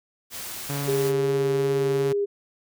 white noise, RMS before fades -35 dBFS, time 0.3-1.13 s, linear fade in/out 50 ms
sawtooth tone, 141.8 Hz, C#3, 40 cents sharp, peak -23 dBFS, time 0.69-2.13 s, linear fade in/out 10 ms
sine tone with vibrato, 405.7 Hz, G#4, 41 cents flat, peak -21 dBFS, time 0.87-2.26 s, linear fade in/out 20 ms, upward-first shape triangle, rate 2.7 Hz, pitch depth 11 cents each way
effects none

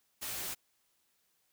white noise with comb filter, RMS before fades -39 dBFS, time 0.21-0.55 s, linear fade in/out 20 ms, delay 14 ms, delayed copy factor -0.95, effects white hiss -75 dBFS RMS until 1.52 s

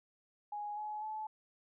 sine tone with pitch steps, 830.6 / 847.1 / 863.9 Hz, G#5 / G#5 / A5, 0 / +34 / -32 cents, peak -38 dBFS, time 0.52-1.27 s, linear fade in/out 5 ms, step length 250 ms, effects none

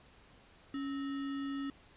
sine tone with sample-and-hold, 277.2 Hz, C#4, in tune, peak -35 dBFS, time 0.74-1.7 s, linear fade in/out 2 ms, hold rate 1575 Hz, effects pink hiss -61 dBFS RMS until 1.96 s + resampled to 8000 Hz

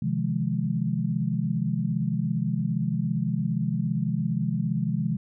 sine chord, F minor seventh, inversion second, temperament just, 130.96 / 157.15 / 174.61 / 209.5 Hz, C3 / Eb3 / F3 / Ab3, +2 / +18 / 0 / +15 cents, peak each -29 dBFS, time 0.02-5.17 s, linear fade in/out 5 ms, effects none

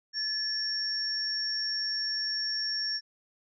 sine tone pair together, 1732 / 5499 Hz, A6 / F8, -28 / -28 cents, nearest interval octave + minor sixth, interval 2000 cents, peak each -38 / -29 dBFS, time 0.13-3.01 s, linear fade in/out 50 ms, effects none

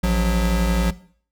square tone pair together, 56.48 / 181.2 Hz, A1 / F#3, +46 / -36 cents, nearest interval octave + minor sixth, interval 2018 cents, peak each -20 dBFS, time 0.03-0.91 s, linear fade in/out 10 ms, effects noise-tail reverb RT60 0.5 s tail -17 dB re dry

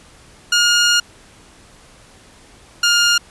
15% pulse tone pair in turn, 1424 / 1412.5 Hz, F6 / F6, +33 / +19 cents, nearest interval unison, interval 14 cents, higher first, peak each -5 dBFS, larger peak neither, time 0.52-1 / 2.83-3.18 s, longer first, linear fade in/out 5 ms, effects pink hiss -46 dBFS RMS until 3.3 s + resampled to 24000 Hz

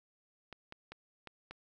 clicks, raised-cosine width 0.3 ms, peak -30 dBFS, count 5, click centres 0.527 / 0.724 / 0.92 / 1.273 / 1.51 s, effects none

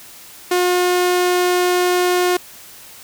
sawtooth tone, 358.9 Hz, F4, 47 cents sharp, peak -10 dBFS, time 0.51-2.37 s, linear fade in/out 5 ms, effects white hiss -40 dBFS RMS until 3.03 s

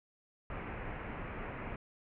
pink low-pass noise, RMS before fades -42 dBFS, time 0.5-1.76 s, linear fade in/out 2 ms, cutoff 2500 Hz, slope 48 dB/octave, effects none

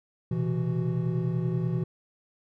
triangle tone cluster, 122.6 / 133 / 166.1 / 370.7 Hz, B2 / C3 / E3 / F#4, -12 / +29 / +13 / +3 cents, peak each -28 / -31 / -26 / -34 dBFS, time 0.31-1.84 s, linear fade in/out 5 ms, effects none

